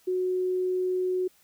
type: tone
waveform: sine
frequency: 367.6 Hz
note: F#4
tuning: 11 cents flat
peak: -24 dBFS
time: 0.07-1.28 s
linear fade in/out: 10 ms
effects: white hiss -62 dBFS RMS until 1.43 s